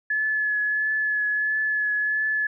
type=tone with vibrato; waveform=sine; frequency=1713 Hz; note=A6; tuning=47 cents flat; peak=-21 dBFS; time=0.1-2.47 s; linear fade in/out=5 ms; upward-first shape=triangle; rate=1.5 Hz; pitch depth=21 cents each way; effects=none